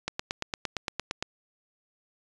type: click train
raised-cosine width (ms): 0.2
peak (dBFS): -12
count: 11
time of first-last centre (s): 0.08-1.225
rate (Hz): 8.73
effects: resampled to 22050 Hz